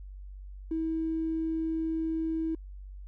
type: tone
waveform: triangle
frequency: 322.5 Hz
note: E4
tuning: 38 cents flat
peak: -24 dBFS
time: 0.71-2.55 s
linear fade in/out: 5 ms
effects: tanh soft clip ceiling -26 dBFS + added 48 Hz sine -41 dBFS peak until 3.07 s